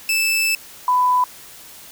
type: tone pair in turn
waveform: sawtooth / sine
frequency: 2634 / 997.5 Hz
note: E7 / B5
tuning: -2 / +17 cents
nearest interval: octave + perfect fourth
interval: 1681 cents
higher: first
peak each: -13 / -13 dBFS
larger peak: neither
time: 0.09-0.55 / 0.88-1.24 s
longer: first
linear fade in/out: 2 ms
effects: white hiss -41 dBFS RMS until 1.91 s